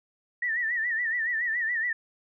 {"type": "tone with vibrato", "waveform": "sine", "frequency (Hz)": 1864.7, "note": "A#6", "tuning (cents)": 0, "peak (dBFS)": -25, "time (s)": [0.42, 1.93], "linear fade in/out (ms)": 5, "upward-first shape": "sine", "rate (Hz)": 7.1, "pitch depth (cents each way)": 100, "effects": []}